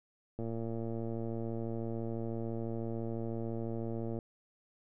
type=click train; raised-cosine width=2 ms; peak=-26 dBFS; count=434; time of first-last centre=0.39-4.188 s; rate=114 Hz; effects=none